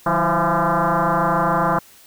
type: tone with frequency modulation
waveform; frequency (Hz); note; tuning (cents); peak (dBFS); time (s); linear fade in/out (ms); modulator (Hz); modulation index
sine; 183.6; F#3; -13; -15; 0.06-1.79; 5; 170; 7.3
effects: white hiss -48 dBFS RMS until 2.06 s